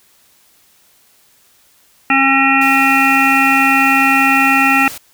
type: harmonic tone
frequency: 270 Hz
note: C#4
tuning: 45 cents flat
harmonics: 1 / 3 / 5 / 7 / 9 / 10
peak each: -16 / -16 / -16 / -16 / -16 / -16 dBFS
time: 2.1-4.88 s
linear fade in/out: 2 ms
type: noise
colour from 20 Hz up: white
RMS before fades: -30 dBFS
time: 2.61-4.98 s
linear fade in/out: 5 ms
effects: white hiss -52 dBFS RMS until 5.13 s